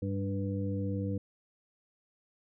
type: harmonic tone with a mistuned harmonic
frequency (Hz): 98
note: G2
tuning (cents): 0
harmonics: 1 / 2 / 3 / 5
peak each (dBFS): -33 / -36 / -38 / -40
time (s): 0.02-1.18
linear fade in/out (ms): 5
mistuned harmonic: 1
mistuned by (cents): +35
effects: none